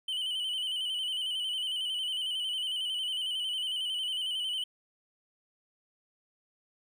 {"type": "tone with vibrato", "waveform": "triangle", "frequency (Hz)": 3019, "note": "F#7", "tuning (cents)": 34, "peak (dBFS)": -29, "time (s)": [0.08, 4.64], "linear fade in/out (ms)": 5, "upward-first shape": "square", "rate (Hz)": 11, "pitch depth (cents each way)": 43, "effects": []}